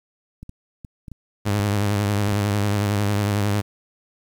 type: clicks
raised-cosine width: 5 ms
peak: -24 dBFS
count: 9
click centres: 0.43 / 0.494 / 0.848 / 1.082 / 1.117 / 1.477 / 1.596 / 2.287 / 2.327 s
type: tone with vibrato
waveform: sawtooth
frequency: 102.4 Hz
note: G#2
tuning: 24 cents flat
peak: -15 dBFS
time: 1.45-3.62 s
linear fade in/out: 20 ms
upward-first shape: triangle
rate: 11 Hz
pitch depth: 62 cents each way
effects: 9-bit